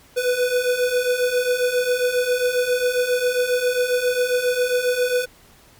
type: beating tone pair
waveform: square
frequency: 491 / 498.4 Hz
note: B4 / B4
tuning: -10 / +16 cents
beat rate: 7.4 Hz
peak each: -24 / -20 dBFS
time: 0.16-5.26 s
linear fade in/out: 20 ms
effects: pink hiss -51 dBFS RMS until 5.79 s + MP3 96 kbps